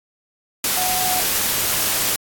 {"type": "tone in noise", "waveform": "sine", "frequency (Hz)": 736, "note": "F#5", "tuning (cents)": -9, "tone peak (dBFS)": -23, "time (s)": [0.77, 1.2], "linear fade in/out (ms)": 2, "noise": "white", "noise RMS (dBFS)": -20, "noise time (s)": [0.64, 2.16], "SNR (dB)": -6, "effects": ["AAC 64 kbps"]}